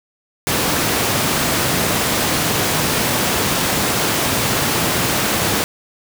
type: high-pass noise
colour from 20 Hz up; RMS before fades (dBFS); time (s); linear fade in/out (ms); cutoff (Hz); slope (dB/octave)
pink; -18; 0.47-5.64; 0; 110; 12
effects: none